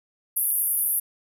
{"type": "band-pass noise", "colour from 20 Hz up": "pink", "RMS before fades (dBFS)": -24, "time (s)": [0.36, 1], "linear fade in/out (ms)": 10, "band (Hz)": [10000, 14000], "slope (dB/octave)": 96, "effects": []}